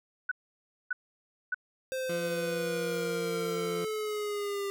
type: tone bursts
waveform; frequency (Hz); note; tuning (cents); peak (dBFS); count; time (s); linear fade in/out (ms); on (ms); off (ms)
sine; 1489; F#6; +11; -27; 3; 0.29-1.545; 5; 25; 590
type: linear sweep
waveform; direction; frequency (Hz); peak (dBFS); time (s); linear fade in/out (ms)
square; down; 523.3 to 396.4; -32; 1.92-4.7; 0
type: tone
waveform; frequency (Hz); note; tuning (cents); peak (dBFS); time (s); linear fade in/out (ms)
20% pulse; 173.3; F3; -13; -30; 2.09-3.85; 5
effects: none